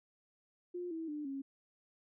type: tone with pitch steps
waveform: sine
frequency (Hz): 354.5 / 325.1 / 298.1 / 273.4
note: F4 / E4 / D4 / C#4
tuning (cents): +26 / -24 / +26 / -24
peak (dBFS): -38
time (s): 0.74-1.42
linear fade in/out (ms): 10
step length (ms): 170
effects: none